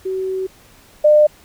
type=tone pair in turn; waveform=sine; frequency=378 / 601.8 Hz; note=F#4 / D5; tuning=+37 / +42 cents; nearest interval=minor sixth; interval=805 cents; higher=second; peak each=-19 / -7 dBFS; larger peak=second; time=0.05-0.47 / 1.04-1.27 s; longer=first; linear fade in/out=10 ms; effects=pink hiss -48 dBFS RMS until 1.44 s